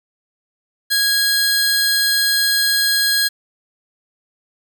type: tone pair together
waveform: sawtooth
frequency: 1650 / 4173 Hz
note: G#6 / C8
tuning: -12 / -5 cents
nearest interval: octave + major third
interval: 1607 cents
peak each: -14 dBFS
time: 0.9-3.29 s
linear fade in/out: 20 ms
effects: 8-bit